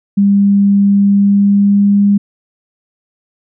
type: tone with pitch glide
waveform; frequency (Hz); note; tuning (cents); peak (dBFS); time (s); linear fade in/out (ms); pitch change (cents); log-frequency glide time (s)
sine; 200.1 to 202; G3 to G#3; +36 to -48; -6; 0.17-2.18; 10; +16; 1.06-2.02
effects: none